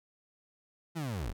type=linear sweep; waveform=30% pulse; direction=down; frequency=172.7 to 35 Hz; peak=-31 dBFS; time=0.95-1.33 s; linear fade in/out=20 ms; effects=none